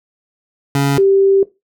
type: tone pair in turn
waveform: 25% pulse / sine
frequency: 140 / 390.9 Hz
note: C#3 / G4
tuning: +18 / -5 cents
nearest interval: octave + tritone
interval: 1777 cents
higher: second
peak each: -8 dBFS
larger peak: neither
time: 0.75-0.98 / 0.98-1.43 s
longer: second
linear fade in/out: 2 ms
effects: noise-tail reverb RT60 0.2 s tail -17 dB re dry